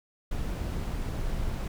brown noise, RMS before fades -31 dBFS, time 0.31-1.68 s, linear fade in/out 5 ms, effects none

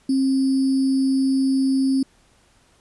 sine tone with sample-and-hold, 267.2 Hz, C4, 36 cents sharp, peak -16 dBFS, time 0.09-2.03 s, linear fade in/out 5 ms, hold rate 4900 Hz, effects pink hiss -58 dBFS RMS until 2.8 s + resampled to 24000 Hz

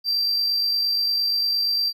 triangle tone with amplitude modulation, 4703 Hz, D8, 2 cents sharp, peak -17 dBFS, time 0.04-1.93 s, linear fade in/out 50 ms, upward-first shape sine, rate 48.6 Hz, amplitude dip 30%, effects none

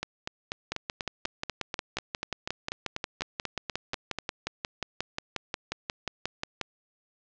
two click trains, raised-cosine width 0.2 ms, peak -14 / -13 dBFS, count 18 / 34, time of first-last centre 0.03-4.186 / 0.72-6.613 s, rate 4.09 / 5.6 Hz, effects low-pass 6000 Hz 12 dB/octave

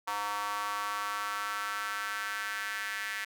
square tone with high-pass filter sweep, 102.8 Hz, G#2, 17 cents flat, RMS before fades -35 dBFS, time 0.07-3.25 s, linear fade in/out 10 ms, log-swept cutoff 990 to 1800 Hz, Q 3.7, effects none

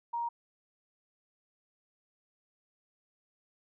sine tone, 940 Hz, A#5, 14 cents sharp, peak -31 dBFS, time 0.13-0.29 s, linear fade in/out 10 ms, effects none

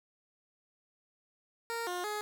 15% pulse tone with pitch steps, 463.2 / 356.8 / 420.4 Hz, A#4 / F4 / G#4, -11 / +37 / +21 cents, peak -28 dBFS, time 1.7-2.21 s, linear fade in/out 0 ms, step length 170 ms, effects 11-bit

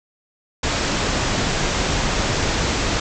pink low-pass noise, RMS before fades -21 dBFS, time 0.63-3 s, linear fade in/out 5 ms, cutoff 7600 Hz, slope 96 dB/octave, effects none

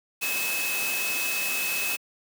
sine tone in noise, 2584 Hz, E7, 35 cents flat, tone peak -28 dBFS, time 0.21-1.97 s, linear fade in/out 20 ms, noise white, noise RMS -30 dBFS, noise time 0.21-1.97 s, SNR -1 dB, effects high-pass 200 Hz 12 dB/octave

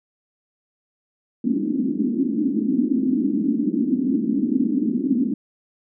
white band-pass noise, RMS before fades -21 dBFS, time 1.44-5.34 s, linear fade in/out 5 ms, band 220 to 290 Hz, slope 48 dB/octave, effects none

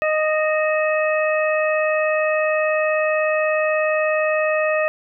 harmonic tone with a mistuned harmonic, 619 Hz, D#5, 9 cents flat, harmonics 1 / 2 / 3 / 4, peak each -18 / -26 / -25 / -26 dBFS, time 0.02-4.88 s, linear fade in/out 0 ms, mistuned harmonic 4, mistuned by +63 cents, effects none

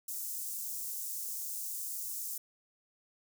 white high-pass noise, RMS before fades -39 dBFS, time 0.08-2.38 s, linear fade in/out 5 ms, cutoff 6400 Hz, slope 24 dB/octave, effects none

